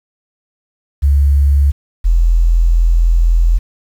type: tone pair in turn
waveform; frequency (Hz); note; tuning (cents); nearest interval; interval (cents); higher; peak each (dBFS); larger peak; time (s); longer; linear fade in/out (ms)
sine; 70.4 / 42.01; C#2 / E1; +27 / +34; major sixth; 893; first; -7; neither; 1.02-1.72 / 2.04-3.59; second; 20
effects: 7-bit

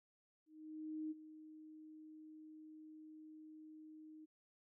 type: tone with ADSR envelope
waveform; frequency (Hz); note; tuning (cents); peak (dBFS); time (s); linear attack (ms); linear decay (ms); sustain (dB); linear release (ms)
sine; 311.1; D#4; 0; -40; 0.46-4.26; 650; 24; -14; 19
effects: none

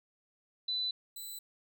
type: tone pair in turn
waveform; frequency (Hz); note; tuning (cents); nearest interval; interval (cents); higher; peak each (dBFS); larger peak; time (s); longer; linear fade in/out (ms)
sine / 10% pulse; 3995 / 3995; B7 / B7; +19 / +19; unison; 0; neither; -31 / -34; first; 0.68-0.91 / 1.16-1.39; neither; 5
effects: none

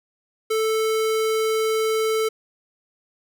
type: tone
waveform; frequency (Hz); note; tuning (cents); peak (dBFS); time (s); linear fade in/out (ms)
square; 440; A4; 0; -20; 0.5-2.29; 10
effects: none

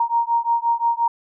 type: beating tone pair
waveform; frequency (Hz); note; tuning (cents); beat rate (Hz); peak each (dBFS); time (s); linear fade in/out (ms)
sine; 931 / 936.7; A#5 / A#5; -2 / +8; 5.7; -20; 0-1.08; 5
effects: none

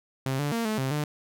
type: tone with pitch steps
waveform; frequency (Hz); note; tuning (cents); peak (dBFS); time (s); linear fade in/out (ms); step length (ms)
sawtooth; 133.2 / 145.4 / 230.7 / 216.4 / 132.8 / 149.2; C3 / D3 / A#3 / A3 / C3 / D3; +31 / -17 / -18 / -29 / +26 / +28; -22; 0.26-1.04; 2; 130
effects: none

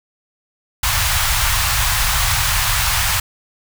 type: band-stop noise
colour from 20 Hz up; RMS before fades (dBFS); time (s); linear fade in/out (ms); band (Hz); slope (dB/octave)
pink; -17; 0.83-3.2; 5; 110 to 880; 24
effects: none

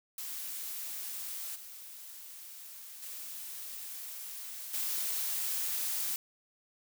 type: noise with level steps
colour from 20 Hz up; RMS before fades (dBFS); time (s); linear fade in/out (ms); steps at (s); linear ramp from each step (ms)
blue; -40 / -48 / -43 / -34; 0.18-6.16; 2; 1.55 / 3.02 / 4.73; 10
effects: none

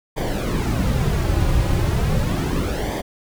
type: noise with flanger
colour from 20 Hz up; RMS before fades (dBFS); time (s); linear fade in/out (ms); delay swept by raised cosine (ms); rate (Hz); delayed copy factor
brown; -20; 0.16-3.02; 20; 0.73 to 4.53; 0.36; -0.65
effects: none

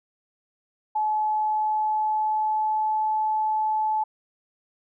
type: tone with pitch glide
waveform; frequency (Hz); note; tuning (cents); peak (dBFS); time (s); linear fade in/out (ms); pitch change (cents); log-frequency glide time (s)
sine; 857 to 864.5; A5 to A5; -46 to -31; -21; 0.95-4.04; 10; +15; 1.23-3.07
effects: none

